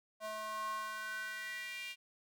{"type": "tone with high-pass filter sweep", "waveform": "square", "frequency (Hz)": 215.8, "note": "A3", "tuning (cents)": -33, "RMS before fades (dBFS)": -42, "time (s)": [0.2, 1.96], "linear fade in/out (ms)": 50, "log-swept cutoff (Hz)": [760, 2600], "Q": 5.1, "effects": []}